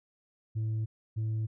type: tone pair in turn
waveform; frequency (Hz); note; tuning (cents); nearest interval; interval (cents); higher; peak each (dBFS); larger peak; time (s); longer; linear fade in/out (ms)
sine; 110 / 110; A2 / A2; 0 / 0; unison; 0; neither; -26; neither; 0.55-0.86 / 1.16-1.47; neither; 20
effects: tanh soft clip ceiling -28 dBFS